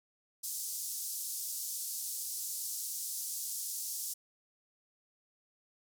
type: band-pass noise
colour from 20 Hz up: white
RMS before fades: -39 dBFS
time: 0.43-4.14 s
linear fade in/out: 10 ms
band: 5200 to 14000 Hz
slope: 24 dB/octave
effects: none